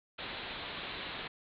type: low-pass noise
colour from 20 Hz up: white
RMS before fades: -42 dBFS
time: 0.18-1.28 s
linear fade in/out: 10 ms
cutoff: 4100 Hz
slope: 96 dB/octave
effects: none